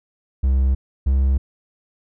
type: tone pair in turn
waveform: triangle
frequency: 66 / 66.96 Hz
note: C2 / C2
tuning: +16 / +41 cents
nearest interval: unison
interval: 25 cents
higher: second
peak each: -12 dBFS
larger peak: neither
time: 0.43-0.75 / 1.06-1.38 s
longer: neither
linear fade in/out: 10 ms
effects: none